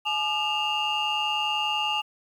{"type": "tone cluster", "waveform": "sine", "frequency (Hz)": [849, 1205, 2670, 2820], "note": ["G#5", "D6", "E7", "F7"], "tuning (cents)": [38, 44, 22, 16], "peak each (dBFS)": [-27, -32, -33, -25], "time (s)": [0.05, 2.02], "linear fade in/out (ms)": 20, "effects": ["tanh soft clip ceiling -19 dBFS", "9-bit"]}